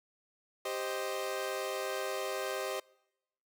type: chord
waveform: sawtooth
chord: C minor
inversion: second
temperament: equal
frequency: 392 / 523.3 / 622.3 Hz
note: G4 / C5 / Eb5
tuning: 0 / 0 / 0 cents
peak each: -35 / -34 / -35 dBFS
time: 0.65-2.8 s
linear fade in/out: 5 ms
effects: noise-tail reverb RT60 0.9 s tail -25 dB re dry